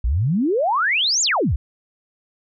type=exponential two-way sweep; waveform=sine; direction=up then down; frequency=51.91 to 7459 to 51.91 Hz; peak=-16 dBFS; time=0.04-1.56 s; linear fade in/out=5 ms; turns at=1.22 s; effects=none